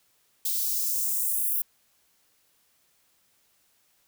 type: noise with high-pass filter sweep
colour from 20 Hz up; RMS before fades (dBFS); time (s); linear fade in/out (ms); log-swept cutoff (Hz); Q
violet; -27; 0.45-1.62; 5; 3600 to 12000; 1.6
effects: white hiss -67 dBFS RMS until 4.07 s